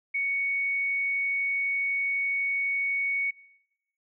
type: tone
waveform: sine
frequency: 2227 Hz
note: C#7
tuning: 7 cents sharp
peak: -25 dBFS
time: 0.14-3.31 s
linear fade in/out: 10 ms
effects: noise-tail reverb RT60 1.0 s tail -24 dB re dry